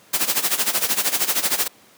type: noise with tremolo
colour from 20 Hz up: white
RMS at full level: -18 dBFS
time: 0.13-1.68 s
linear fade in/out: 10 ms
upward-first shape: sine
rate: 13 Hz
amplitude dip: 80%
effects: pink hiss -51 dBFS RMS until 1.97 s + high-pass 200 Hz 12 dB/octave